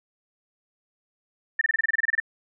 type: tone bursts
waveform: sine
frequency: 1793 Hz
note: A6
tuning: 32 cents sharp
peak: -18 dBFS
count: 13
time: 1.59-2.201 s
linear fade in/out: 5 ms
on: 23 ms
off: 26 ms
effects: none